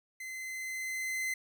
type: tone with level ramp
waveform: 45% pulse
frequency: 2055 Hz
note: C7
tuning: 32 cents flat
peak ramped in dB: -40 to -31 dBFS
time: 0.2-1.34 s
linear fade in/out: 5 ms
effects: none